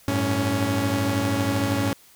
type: tone cluster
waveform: sawtooth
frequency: 96 / 108.8 / 278.9 Hz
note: G2 / A2 / C#4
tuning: -36 / -19 / +11 cents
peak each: -24 / -22 / -20 dBFS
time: 0.08-1.93 s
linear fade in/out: 0 ms
effects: white hiss -53 dBFS RMS until 2.15 s

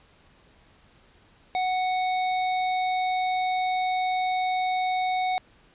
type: tone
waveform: square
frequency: 740 Hz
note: F#5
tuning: in tune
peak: -24 dBFS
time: 1.55-5.38 s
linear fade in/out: 0 ms
effects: pink hiss -58 dBFS RMS until 5.74 s + resampled to 8000 Hz

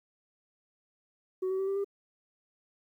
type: tone with pitch steps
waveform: sine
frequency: 373.6 / 379.7 / 385.9 / 392.2 / 398.6 Hz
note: F#4 / F#4 / G4 / G4 / G4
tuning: +17 / +45 / -27 / +1 / +29 cents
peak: -26 dBFS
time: 1.42-1.845 s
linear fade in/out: 10 ms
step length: 85 ms
effects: tanh soft clip ceiling -27 dBFS + 11-bit

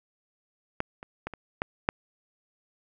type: clicks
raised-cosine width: 0.5 ms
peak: -12 / -26 / -18 / -24 / -12 / -7 dBFS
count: 6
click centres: 0.804 / 1.029 / 1.27 / 1.337 / 1.619 / 1.889 s
effects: none

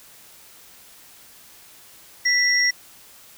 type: tone pair together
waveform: sine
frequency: 1975 / 5586 Hz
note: B6 / F8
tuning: 0 / -1 cents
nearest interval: octave + tritone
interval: 1799 cents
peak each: -18 / -20 dBFS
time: 2.25-2.71 s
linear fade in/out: 10 ms
effects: white hiss -48 dBFS RMS until 3.37 s

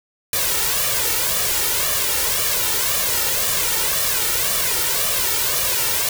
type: noise with flanger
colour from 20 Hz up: white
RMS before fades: -20 dBFS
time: 0.33-6.09 s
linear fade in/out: 2 ms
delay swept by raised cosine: 1.7 to 2.21 ms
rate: 1.9 Hz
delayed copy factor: +0.7
effects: none

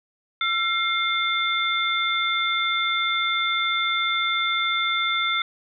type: tone cluster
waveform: sine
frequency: 1354 / 2120 / 3543 Hz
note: E6 / C7 / A7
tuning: +46 / +22 / +11 cents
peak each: -25 dBFS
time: 0.41-5.42 s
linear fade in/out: 2 ms
effects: none

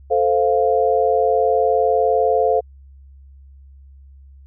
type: chord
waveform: sine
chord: F major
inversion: first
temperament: equal with one note detuned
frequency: 440 / 519.9 / 698.5 Hz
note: A4 / C5 / F5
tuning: 0 / -11 / 0 cents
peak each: -18 dBFS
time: 0.1-2.61 s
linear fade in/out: 20 ms
effects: added 68 Hz sine -41 dBFS peak until 4.46 s

